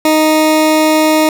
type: tone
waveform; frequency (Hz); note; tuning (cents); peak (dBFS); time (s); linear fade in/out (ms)
20% pulse; 311.1; D#4; 0; -3; 0.05-1.29; 2
effects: none